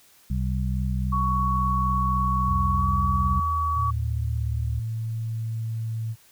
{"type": "harmonic tone", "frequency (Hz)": 63.7, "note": "C2", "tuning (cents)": -46, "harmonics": [1, 2, 3], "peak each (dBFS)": [-25, -28, -30], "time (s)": [0.3, 3.4], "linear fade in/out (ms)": 5}
{"type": "tone with pitch glide", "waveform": "sine", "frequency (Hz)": [1117, 1134.6], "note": ["C#6", "C#6"], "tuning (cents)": [13, 40], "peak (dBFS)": -23, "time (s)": [1.12, 3.91], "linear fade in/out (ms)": 10, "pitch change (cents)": 27, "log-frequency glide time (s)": [2.76, 2.86]}
{"type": "exponential sweep", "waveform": "sine", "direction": "down", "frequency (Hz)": [86.4, 73], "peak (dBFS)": -26, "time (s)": [2.48, 4.8], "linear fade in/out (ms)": 5}
{"type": "tone", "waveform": "sine", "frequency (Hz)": 112.4, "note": "A2", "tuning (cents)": 37, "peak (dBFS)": -26, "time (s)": [3.74, 6.16], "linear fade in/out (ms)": 50}
{"effects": ["white hiss -56 dBFS RMS until 6.31 s"]}